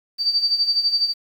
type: tone with tremolo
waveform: sine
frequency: 4632 Hz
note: D8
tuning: 25 cents flat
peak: -14 dBFS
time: 0.18-1.14 s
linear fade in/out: 50 ms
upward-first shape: sine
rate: 12 Hz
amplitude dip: 70%
effects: 8-bit